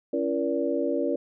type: tone cluster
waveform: sine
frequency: 277.5 / 337.6 / 476.4 / 577 Hz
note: C#4 / E4 / A#4 / D5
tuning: +2 / +41 / +38 / -31 cents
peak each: -29 dBFS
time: 0.13-1.16 s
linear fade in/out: 5 ms
effects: none